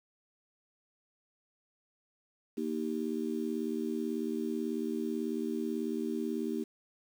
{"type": "harmonic tone", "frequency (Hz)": 78.2, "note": "D#2", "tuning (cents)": 9, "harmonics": [3, 4, 5], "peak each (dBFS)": [-35, -36, -37], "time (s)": [2.57, 6.64], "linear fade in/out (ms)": 10, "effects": ["9-bit"]}